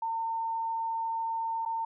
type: tone with dropouts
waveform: sine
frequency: 907 Hz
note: A#5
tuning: 48 cents flat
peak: -29 dBFS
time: 0.02-1.85 s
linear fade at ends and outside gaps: 5 ms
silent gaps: 1.652-1.659 s
effects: none